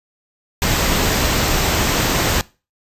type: band-stop noise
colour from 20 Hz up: pink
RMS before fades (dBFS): -17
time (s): 0.62-2.41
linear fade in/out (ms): 0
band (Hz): 8600 to 12000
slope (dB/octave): 96
effects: noise-tail reverb RT60 0.3 s tail -21 dB re dry + resampled to 32000 Hz